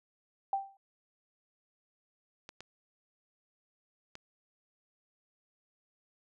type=tone with exponential decay; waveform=sine; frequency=784 Hz; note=G5; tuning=in tune; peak=-25 dBFS; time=0.53-0.77 s; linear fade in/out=2 ms; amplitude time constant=51 ms
type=clicks; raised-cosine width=0.2 ms; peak=-28 dBFS; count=3; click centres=2.491 / 2.606 / 4.154 s
effects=none